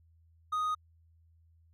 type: tone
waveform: triangle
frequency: 1244.5 Hz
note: D#6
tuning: in tune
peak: -27 dBFS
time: 0.52-0.75 s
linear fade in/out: 10 ms
effects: added 82 Hz sine -61 dBFS peak until 1.73 s